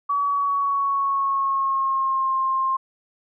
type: tone with pitch glide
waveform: sine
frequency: 1136 to 1059.9 Hz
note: C#6 to C6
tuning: +42 to +22 cents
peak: -19 dBFS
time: 0.09-2.77 s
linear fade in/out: 10 ms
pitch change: -120 cents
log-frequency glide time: 0.23-2.35 s
effects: none